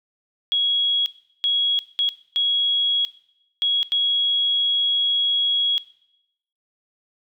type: tone bursts at uneven times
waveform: sine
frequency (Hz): 3322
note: G#7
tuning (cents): 0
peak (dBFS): -17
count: 6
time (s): 0.52-1.06 / 1.44-1.79 / 1.99-2.09 / 2.36-3.05 / 3.62-3.83 / 3.92-5.78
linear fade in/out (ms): 0
effects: noise-tail reverb RT60 0.8 s tail -17 dB re dry